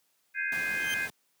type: chord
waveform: sine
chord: Ab major seventh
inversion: third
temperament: equal with one note detuned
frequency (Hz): 1576.2 / 1661.2 / 2093 / 2489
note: G6 / Ab6 / C7 / Eb7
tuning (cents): +9 / 0 / 0 / 0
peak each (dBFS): -33 / -34 / -35 / -35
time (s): 0.34-1.09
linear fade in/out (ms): 50
type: noise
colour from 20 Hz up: pink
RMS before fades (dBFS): -41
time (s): 0.52-1.1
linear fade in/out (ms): 2
type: tone with exponential growth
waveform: sawtooth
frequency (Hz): 3135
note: G7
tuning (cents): -1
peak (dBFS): -27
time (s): 0.65-0.94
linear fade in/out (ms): 0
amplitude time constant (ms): 61
effects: white hiss -72 dBFS RMS until 1.4 s + high-pass 150 Hz 12 dB/octave